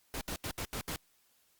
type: noise bursts at uneven times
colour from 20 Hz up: pink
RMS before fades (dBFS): -38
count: 6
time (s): 0.14-0.21 / 0.28-0.36 / 0.44-0.51 / 0.58-0.65 / 0.73-0.81 / 0.88-0.96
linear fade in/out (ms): 0
effects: white hiss -70 dBFS RMS until 1.59 s + Opus 48 kbps